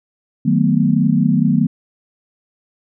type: chord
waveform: sine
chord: B dominant seventh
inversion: first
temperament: just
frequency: 154.34 / 185.21 / 222.2 / 246.9 Hz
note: D#3 / F#3 / A3 / B3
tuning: -14 / +2 / +17 / 0 cents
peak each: -17 dBFS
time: 0.45-1.67 s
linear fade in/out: 10 ms
effects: none